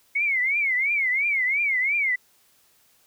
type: tone with vibrato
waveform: sine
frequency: 2175 Hz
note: C#7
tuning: 33 cents flat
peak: -20 dBFS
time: 0.15-2.16 s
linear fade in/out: 10 ms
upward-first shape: triangle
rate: 2.9 Hz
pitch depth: 190 cents each way
effects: white hiss -61 dBFS RMS until 3.06 s